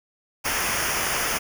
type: noise with comb filter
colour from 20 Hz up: pink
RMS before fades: -25 dBFS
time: 0.44-1.39 s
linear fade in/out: 20 ms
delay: 0.25 ms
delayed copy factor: -0.75
effects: none